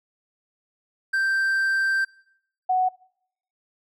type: tone pair in turn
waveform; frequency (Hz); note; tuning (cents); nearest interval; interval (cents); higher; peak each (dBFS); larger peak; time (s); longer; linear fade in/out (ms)
triangle / sine; 1568 / 741.3; G6 / F#5; 0 / +3; octave + minor second; 1297; first; -18; neither; 1.13-2.05 / 2.69-2.89; first; 10
effects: noise-tail reverb RT60 0.7 s tail -23 dB re dry